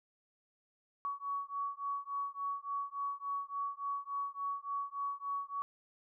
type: beating tone pair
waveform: sine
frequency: 1123 / 1126.5 Hz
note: C#6 / C#6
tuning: +22 / +28 cents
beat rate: 3.5 Hz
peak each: -39 / -39 dBFS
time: 1.05-5.62 s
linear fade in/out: 0 ms
effects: none